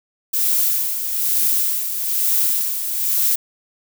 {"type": "noise with tremolo", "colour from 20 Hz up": "violet", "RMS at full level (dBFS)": -17, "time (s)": [0.33, 3.36], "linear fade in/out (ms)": 10, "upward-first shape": "sine", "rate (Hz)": 1.1, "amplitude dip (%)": 55, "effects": []}